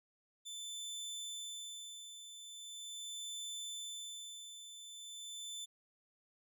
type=tone with tremolo; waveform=25% pulse; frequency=3525 Hz; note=A7; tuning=2 cents sharp; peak=-38 dBFS; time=0.45-5.66 s; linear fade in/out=20 ms; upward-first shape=sine; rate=0.41 Hz; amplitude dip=60%; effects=none